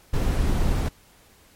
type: noise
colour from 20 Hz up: brown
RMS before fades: -21 dBFS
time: 0.13-0.89 s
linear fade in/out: 10 ms
effects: pink hiss -55 dBFS RMS until 1.55 s + MP3 64 kbps